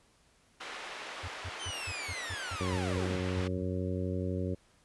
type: band-pass noise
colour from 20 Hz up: white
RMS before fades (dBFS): -43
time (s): 0.6-3.48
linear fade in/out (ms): 10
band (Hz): 410 to 2500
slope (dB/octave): 12
type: tone bursts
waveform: triangle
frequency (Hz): 89.8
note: F2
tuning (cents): +49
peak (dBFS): -35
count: 12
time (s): 1.23-3.626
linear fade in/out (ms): 10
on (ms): 53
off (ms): 160
type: linear sweep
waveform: sawtooth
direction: down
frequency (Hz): 3169 to 55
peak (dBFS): -35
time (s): 1.58-3.2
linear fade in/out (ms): 50
type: harmonic tone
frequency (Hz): 92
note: F#2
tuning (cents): -9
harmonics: 1 / 2 / 3 / 4 / 5 / 6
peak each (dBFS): -34 / -37 / -39 / -40 / -41 / -42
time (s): 2.6-4.55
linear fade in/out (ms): 10
effects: pink hiss -66 dBFS RMS until 4.84 s + resampled to 24000 Hz